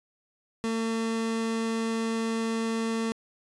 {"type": "tone", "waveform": "30% pulse", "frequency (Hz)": 226, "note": "A3", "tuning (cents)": 47, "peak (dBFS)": -24, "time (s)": [0.64, 3.12], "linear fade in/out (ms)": 0, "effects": ["resampled to 22050 Hz"]}